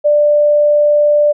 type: tone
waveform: sine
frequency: 591 Hz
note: D5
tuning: 11 cents sharp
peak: -7 dBFS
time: 0.04-1.33 s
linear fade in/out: 20 ms
effects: none